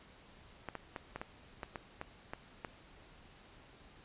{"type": "clicks", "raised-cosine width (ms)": 0.5, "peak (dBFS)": -25, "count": 10, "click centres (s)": [0.687, 0.753, 0.962, 1.16, 1.215, 1.632, 1.758, 2.014, 2.335, 2.648], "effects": ["pink hiss -59 dBFS RMS until 4.04 s", "resampled to 8000 Hz"]}